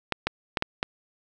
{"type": "clicks", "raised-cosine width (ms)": 0.3, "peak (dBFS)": -8, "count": 5, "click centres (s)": [0.123, 0.27, 0.572, 0.624, 0.829], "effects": []}